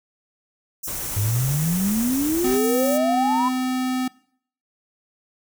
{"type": "high-pass noise", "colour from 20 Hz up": "white", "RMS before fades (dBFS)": -30, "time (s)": [0.83, 2.98], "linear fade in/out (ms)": 10, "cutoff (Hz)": 5400, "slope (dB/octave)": 96}
{"type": "noise with tremolo", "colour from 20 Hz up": "pink", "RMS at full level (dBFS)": -34, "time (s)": [0.87, 2.58], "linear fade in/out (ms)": 10, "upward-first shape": "triangle", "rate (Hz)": 8.1, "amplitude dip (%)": 25}
{"type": "exponential sweep", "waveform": "sine", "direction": "up", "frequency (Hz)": [98, 1028], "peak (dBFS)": -19, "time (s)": [1.16, 3.49], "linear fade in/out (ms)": 10}
{"type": "tone", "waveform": "square", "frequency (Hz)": 256, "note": "C4", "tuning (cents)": -38, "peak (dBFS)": -22, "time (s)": [2.44, 4.08], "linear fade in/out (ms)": 5}
{"effects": ["noise-tail reverb RT60 0.6 s tail -22 dB re dry"]}